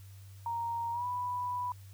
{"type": "tone with pitch glide", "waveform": "sine", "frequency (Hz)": [932.3, 986.6], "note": ["A#5", "B5"], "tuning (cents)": [0, -2], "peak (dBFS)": -32, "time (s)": [0.46, 1.72], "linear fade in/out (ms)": 2, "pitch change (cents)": 98, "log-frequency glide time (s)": [0.92, 1.05], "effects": ["added 97 Hz sine -48 dBFS peak until 1.93 s", "white hiss -62 dBFS RMS until 1.93 s"]}